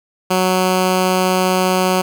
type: tone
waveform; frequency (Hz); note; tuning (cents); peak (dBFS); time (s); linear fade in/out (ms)
10% pulse; 185; F#3; 0; -5; 0.3-2.02; 10
effects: none